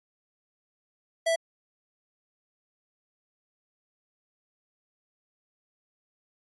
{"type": "tone", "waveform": "square", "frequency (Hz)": 659.3, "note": "E5", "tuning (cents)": 0, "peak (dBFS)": -23, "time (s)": [1.26, 1.36], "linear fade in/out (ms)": 10, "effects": ["AAC 32 kbps"]}